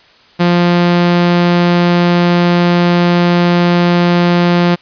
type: tone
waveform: sawtooth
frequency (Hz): 174.61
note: F3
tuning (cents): 0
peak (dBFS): -4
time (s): 0.39-4.76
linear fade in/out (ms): 20
effects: white hiss -45 dBFS RMS until 4.81 s + resampled to 11025 Hz